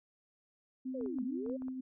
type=tone with tremolo; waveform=sine; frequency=258.8 Hz; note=C4; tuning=19 cents flat; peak=-35 dBFS; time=0.85-1.81 s; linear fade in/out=10 ms; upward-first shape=triangle; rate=6.4 Hz; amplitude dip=45%
type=linear two-way sweep; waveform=sine; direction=down then up; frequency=554.4 to 207.7 to 554.4 Hz; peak=-38 dBFS; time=0.94-1.57 s; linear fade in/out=10 ms; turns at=1.23 s
type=clicks; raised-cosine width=1 ms; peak=-38 dBFS; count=7; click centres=1.011 / 1.061 / 1.186 / 1.463 / 1.497 / 1.621 / 1.683 s
effects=none